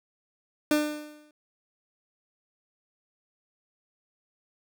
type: tone with exponential decay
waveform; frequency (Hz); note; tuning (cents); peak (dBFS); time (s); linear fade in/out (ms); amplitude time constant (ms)
30% pulse; 299.9; D4; +36; -16; 0.71-1.31; 2; 130
effects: none